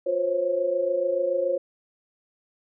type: tone cluster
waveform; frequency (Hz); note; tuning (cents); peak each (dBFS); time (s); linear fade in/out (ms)
sine; 354.4 / 515 / 542; F4 / C5 / C#5; +25 / -28 / -39; -31 / -28 / -23; 0.06-1.58; 10
effects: none